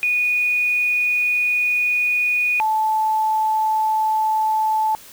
sine tone pair in turn, 2465 / 871.5 Hz, D#7 / A5, -17 / -17 cents, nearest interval octave + tritone, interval 1800 cents, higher first, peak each -16 dBFS, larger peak neither, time 0.03-2.6 / 2.6-4.95 s, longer first, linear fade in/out 0 ms, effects white hiss -43 dBFS RMS until 5.12 s

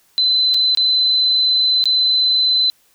sine tone with dropouts, 4038 Hz, B7, 38 cents sharp, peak -12 dBFS, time 0.18-2.7 s, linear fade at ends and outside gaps 0 ms, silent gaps 0.54-0.544 / 0.749-0.773 / 1.84-1.856 s, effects white hiss -57 dBFS RMS until 2.94 s

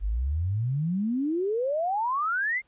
sine exponential sweep, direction up, 46.25 to 2164 Hz, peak -24 dBFS, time 0-2.62 s, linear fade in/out 50 ms, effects pink hiss -68 dBFS RMS until 2.67 s + resampled to 8000 Hz

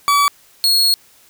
40% pulse tone pair in turn, 1144 / 4319 Hz, D6 / C#8, -46 / -46 cents, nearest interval octave + major seventh, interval 2300 cents, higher second, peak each -10 dBFS, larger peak neither, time 0.08-0.28 / 0.64-0.94 s, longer second, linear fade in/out 0 ms, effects white hiss -50 dBFS RMS until 1.29 s

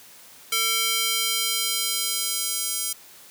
square tone with high-pass filter sweep, 450 Hz, A4, 39 cents sharp, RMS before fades -25 dBFS, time 0.52-2.93 s, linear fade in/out 5 ms, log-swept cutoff 2300 to 6100 Hz, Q 0.92, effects white hiss -48 dBFS RMS until 3.3 s + high-pass 100 Hz 12 dB/octave

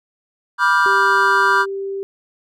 triangle chord, G dominant seventh, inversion first, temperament just, 980 / 1176 / 1411.2 / 1568 Hz, B5 / D6 / F6 / G6, -14 / +2 / +18 / 0 cents, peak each -16 dBFS, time 0.58-1.66 s, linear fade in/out 50 ms
sine tone, 392 Hz, G4, in tune, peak -22 dBFS, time 0.86-2.03 s, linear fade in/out 0 ms
effects none

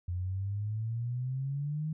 sine exponential sweep, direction up, 87.31 to 158.3 Hz, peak -31 dBFS, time 0.08-1.93 s, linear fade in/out 5 ms, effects none

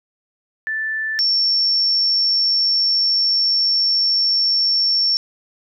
sine tone pair in turn, 1760 / 5447 Hz, A6 / F8, 0 / -44 cents, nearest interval octave + minor sixth, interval 1956 cents, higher second, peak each -20 / -14 dBFS, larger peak second, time 0.67-1.19 / 1.19-5.17 s, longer second, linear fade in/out 0 ms, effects none

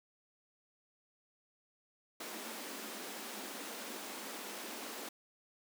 pink high-pass noise, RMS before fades -45 dBFS, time 2.2-5.09 s, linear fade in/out 5 ms, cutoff 200 Hz, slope 96 dB/octave, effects none

